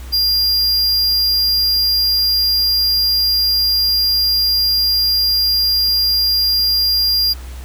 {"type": "tone", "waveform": "square", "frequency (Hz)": 4800, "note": "D8", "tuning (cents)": 37, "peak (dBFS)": -13, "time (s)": [0.12, 7.34], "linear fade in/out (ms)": 20, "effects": ["added 63 Hz sine -28 dBFS peak until 7.64 s", "pink hiss -40 dBFS RMS until 7.64 s"]}